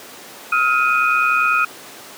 sine tone cluster, 1278 / 1408 / 2484 Hz, D#6 / F6 / D#7, +46 / +14 / -3 cents, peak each -18 dBFS, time 0.52-1.65 s, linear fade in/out 5 ms, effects pink hiss -37 dBFS RMS until 2.17 s + high-pass 300 Hz 12 dB/octave

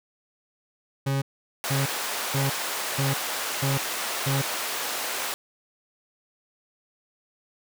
40% pulse tone bursts, 137.1 Hz, C#3, 19 cents flat, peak -22 dBFS, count 6, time 1.06-4.42 s, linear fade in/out 10 ms, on 160 ms, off 480 ms
pink high-pass noise, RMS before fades -30 dBFS, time 1.64-5.34 s, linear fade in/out 0 ms, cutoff 640 Hz, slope 12 dB/octave
effects none

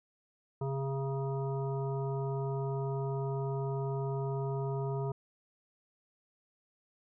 harmonic tone with a mistuned harmonic, 136.1 Hz, C#3, 31 cents flat, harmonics 1 / 3 / 5 / 7 / 9, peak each -33 / -37 / -44 / -44 / -50 dBFS, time 0.61-5.12 s, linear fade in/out 5 ms, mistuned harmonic 9, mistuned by +24 cents, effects none

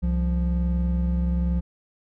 triangle tone pair together, 65.2 / 174.61 Hz, C2 / F3, -5 / 0 cents, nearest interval octave + perfect fourth, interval 1705 cents, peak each -20 / -23 dBFS, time 0.02-1.61 s, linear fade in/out 20 ms, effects none

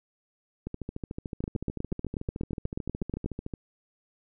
two click trains, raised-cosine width 3 ms, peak -21 / -17 dBFS, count 40 / 16, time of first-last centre 0.67-3.538 / 1.44-3.26 s, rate 13.6 / 8.24 Hz, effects none

